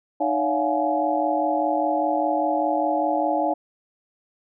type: tone cluster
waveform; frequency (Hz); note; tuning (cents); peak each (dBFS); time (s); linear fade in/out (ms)
sine; 307 / 566 / 681 / 726 / 843; D#4 / C#5 / F5 / F#5 / G#5; -23 / +36 / -44 / -33 / +26; -26; 0.2-3.54; 10
effects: none